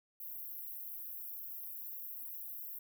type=high-pass noise; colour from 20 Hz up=pink; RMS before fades=-45 dBFS; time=0.2-2.79 s; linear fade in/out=5 ms; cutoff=12000 Hz; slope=96 dB/octave; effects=none